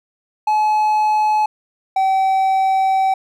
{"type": "tone pair in turn", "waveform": "triangle", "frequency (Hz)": [854, 767.4], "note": ["G#5", "G5"], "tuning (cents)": [48, -37], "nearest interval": "major second", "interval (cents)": 185, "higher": "first", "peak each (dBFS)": [-11, -11], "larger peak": "neither", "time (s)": [[0.47, 1.46], [1.96, 3.14]], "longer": "second", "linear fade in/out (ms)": 5, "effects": []}